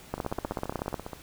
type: two click trains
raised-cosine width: 1 ms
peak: -15 / -22 dBFS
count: 14 / 15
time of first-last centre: 0.14-0.942 / 0.18-1.132 s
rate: 16.2 / 14.7 Hz
effects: pink hiss -50 dBFS RMS until 1.22 s